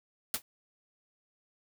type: noise with exponential decay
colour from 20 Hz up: white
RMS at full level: -26 dBFS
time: 0.34-0.42 s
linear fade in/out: 1 ms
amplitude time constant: 17 ms
effects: none